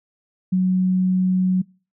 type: tone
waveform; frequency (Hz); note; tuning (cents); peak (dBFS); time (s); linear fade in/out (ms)
sine; 185; F#3; 0; -15; 0.52-1.62; 10
effects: noise-tail reverb RT60 0.4 s tail -26 dB re dry